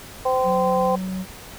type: harmonic tone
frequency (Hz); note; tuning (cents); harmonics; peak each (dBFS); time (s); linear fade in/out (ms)
258.1; C4; -23; 2 / 3 / 4; -20 / -22 / -25; 0.25-0.96; 10
type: tone with pitch glide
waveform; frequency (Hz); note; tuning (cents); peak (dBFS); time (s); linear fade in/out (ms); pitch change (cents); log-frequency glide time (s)
triangle; 185 to 187.04; F#3 to F#3; 0 to +19; -23; 0.43-1.26; 50; +19; 0.85-0.95
effects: pink hiss -40 dBFS RMS until 1.58 s